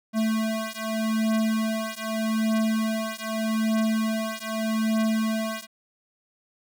square beating tone pair, 220 / 220.82 Hz, A3 / A3, 0 / +6 cents, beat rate 0.82 Hz, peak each -27 dBFS, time 0.13-5.67 s, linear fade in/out 50 ms, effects none

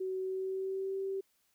sine tone with pitch glide, 375.9 to 387.4 Hz, F#4 to G4, +27 to -20 cents, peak -33 dBFS, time 0-1.21 s, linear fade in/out 10 ms, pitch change +53 cents, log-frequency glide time 0.2-0.98 s, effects white hiss -74 dBFS RMS until 1.54 s

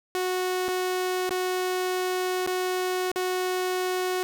sawtooth tone with dropouts, 367.5 Hz, F#4, 12 cents flat, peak -21 dBFS, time 0.15-4.23 s, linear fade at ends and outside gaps 0 ms, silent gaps 0.682-0.687 / 1.293-1.308 / 2.464-2.474 / 3.116-3.159 s, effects none

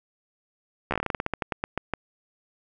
slowing click train, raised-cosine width 0.5 ms, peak -11 dBFS, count 18, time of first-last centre 0.91-1.937 s, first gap 13 ms, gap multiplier 1.17, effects none

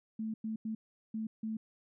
sine tone bursts at uneven times, 220 Hz, A3, in tune, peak -34 dBFS, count 5, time 0.19-0.34 / 0.44-0.56 / 0.65-0.75 / 1.14-1.27 / 1.43-1.57 s, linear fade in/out 5 ms, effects none

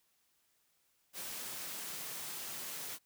white high-pass noise, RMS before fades -43 dBFS, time 1.13-2.99 s, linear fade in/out 50 ms, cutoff 100 Hz, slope 96 dB/octave, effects white hiss -75 dBFS RMS until 3.05 s

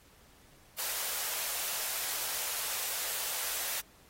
white high-pass noise, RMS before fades -35 dBFS, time 0.78-3.81 s, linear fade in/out 10 ms, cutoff 470 Hz, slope 24 dB/octave, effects pink hiss -61 dBFS RMS until 4.09 s + AAC 48 kbps

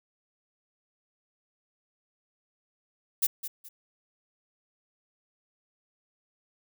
violet noise with echo, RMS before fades -24 dBFS, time 3.22-3.27 s, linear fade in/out 10 ms, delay 210 ms, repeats 2, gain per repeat -11 dB, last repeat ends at 3.69 s, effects none

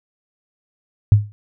sine tone with exponential decay, 104 Hz, G#2, 3 cents sharp, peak -3 dBFS, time 1.12-1.32 s, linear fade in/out 0 ms, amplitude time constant 43 ms, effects none

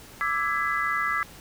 sine chord, E dominant seventh, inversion third, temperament equal with one note detuned, 1174.7 / 1318.5 / 1661.2 / 2007 Hz, D6 / E6 / G#6 / B6, 0 / 0 / 0 / +27 cents, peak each -29 dBFS, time 0.21-1.23 s, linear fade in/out 0 ms, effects pink hiss -47 dBFS RMS until 1.4 s

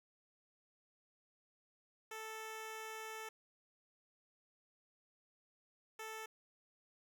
10% pulse tone bursts at uneven times, 440 Hz, A4, in tune, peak -37 dBFS, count 2, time 2.11-3.29 / 5.99-6.26 s, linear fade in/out 5 ms, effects none

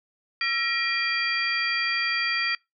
sine tone cluster, 1349 / 1898 / 2394 / 3258 / 4670 Hz, E6 / A#6 / D7 / G#7 / D8, +40 / +31 / +33 / -34 / -11 cents, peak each -32 / -28 / -28 / -35 / -30 dBFS, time 0.41-2.55 s, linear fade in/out 2 ms, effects noise-tail reverb RT60 0.2 s tail -24 dB re dry

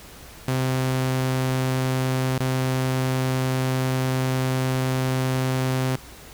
sawtooth tone with dropouts, 130 Hz, C3, 11 cents flat, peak -17 dBFS, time 0.48-5.96 s, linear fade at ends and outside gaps 2 ms, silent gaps 2.381-2.402 s, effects added 60 Hz sine -49 dBFS peak until 6.33 s + pink hiss -44 dBFS RMS until 6.33 s

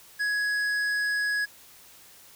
triangle tone with tanh clipping, 1672 Hz, G#6, 11 cents sharp, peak -26 dBFS, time 0.19-1.46 s, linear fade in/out 20 ms, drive 14 dB, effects white hiss -52 dBFS RMS until 2.35 s

